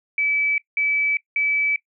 sine tone bursts, 2300 Hz, D7, 37 cents flat, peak -18 dBFS, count 3, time 0.18-1.76 s, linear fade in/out 2 ms, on 400 ms, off 190 ms, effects noise-tail reverb RT60 0.1 s tail -19 dB re dry

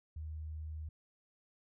sine tone, 77.78 Hz, D#2, in tune, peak -40 dBFS, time 0.16-0.89 s, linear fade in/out 5 ms, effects none

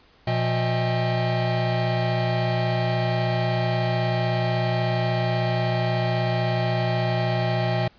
square tone cluster, 120.4 / 176.7 / 635 / 803 Hz, B2 / F3 / D#5 / G5, -44 / +21 / +35 / +41 cents, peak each -24 / -31 / -28 / -31 dBFS, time 0.27-7.88 s, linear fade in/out 5 ms, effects pink hiss -56 dBFS RMS until 7.98 s + resampled to 11025 Hz

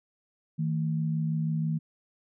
sine tone pair together, 158.7 / 224.9 Hz, D#3 / A3, +35 / +38 cents, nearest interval tritone, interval 603 cents, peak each -26 / -34 dBFS, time 0.58-1.79 s, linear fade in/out 20 ms, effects none

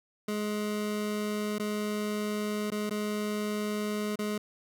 25% pulse tone with dropouts, 210 Hz, G#3, 19 cents sharp, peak -26 dBFS, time 0.28-4.38 s, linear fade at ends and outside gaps 5 ms, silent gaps 1.584-1.596 / 2.704-2.718 / 2.896-2.908 / 4.158-4.189 s, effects none

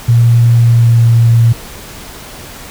sine tone with pitch glide, 117.7 to 116.01 Hz, A#2 to A#2, +17 to -8 cents, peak -4 dBFS, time 0.08-1.53 s, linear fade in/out 10 ms, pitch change -25 cents, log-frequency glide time 0.58-1.13 s, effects pink hiss -30 dBFS RMS until 2.7 s

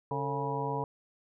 harmonic tone with a mistuned harmonic, 138.59 Hz, C#3, in tune, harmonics 1 / 2 / 3 / 4 / 5 / 6 / 7, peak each -36 / -41 / -36 / -42 / -43 / -39 / -35 dBFS, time 0.11-0.84 s, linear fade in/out 2 ms, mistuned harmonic 3, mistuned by +110 cents, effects none

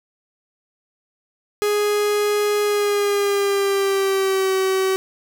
45% pulse tone with pitch glide, 415.3 to 380.8 Hz, G#4 to F#4, 0 to +50 cents, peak -17 dBFS, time 1.62-4.96 s, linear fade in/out 0 ms, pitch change -150 cents, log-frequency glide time 2.63-4.53 s, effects none

